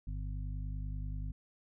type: harmonic tone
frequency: 50.3 Hz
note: G1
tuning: 45 cents sharp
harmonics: 1 / 2 / 3 / 5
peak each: -37 / -43 / -46 / -53 dBFS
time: 0.07-1.32 s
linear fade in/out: 5 ms
effects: none